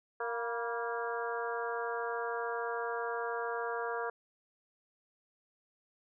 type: harmonic tone with a mistuned harmonic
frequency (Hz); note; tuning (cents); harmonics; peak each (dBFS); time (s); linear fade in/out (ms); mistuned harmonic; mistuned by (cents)
233.1; A#3; 0; 2 / 3 / 4 / 5 / 6 / 7; -37 / -41 / -41 / -42 / -42 / -43; 0.2-4.1; 5; 4; +53
effects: none